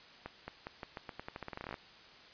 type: accelerating click train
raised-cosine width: 0.5 ms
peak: -26 dBFS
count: 20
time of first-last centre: 0.26-1.742 s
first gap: 220 ms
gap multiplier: 0.86
effects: white hiss -56 dBFS RMS until 2.33 s + resampled to 11025 Hz